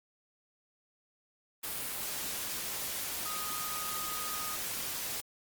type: tone in noise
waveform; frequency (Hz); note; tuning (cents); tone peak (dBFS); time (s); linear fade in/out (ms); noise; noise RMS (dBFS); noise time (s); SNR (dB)
sine; 1244.5; D#6; 0; -40; 3.25-4.56; 10; white; -37; 1.63-5.21; -6
effects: Opus 32 kbps